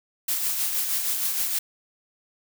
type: noise with tremolo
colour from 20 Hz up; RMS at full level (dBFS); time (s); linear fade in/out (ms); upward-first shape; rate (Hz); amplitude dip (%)
blue; -24; 0.28-1.59; 5; triangle; 6.4; 45
effects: none